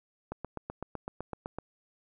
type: click train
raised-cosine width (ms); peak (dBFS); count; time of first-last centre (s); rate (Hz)
1; -22; 11; 0.32-1.586; 7.9
effects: none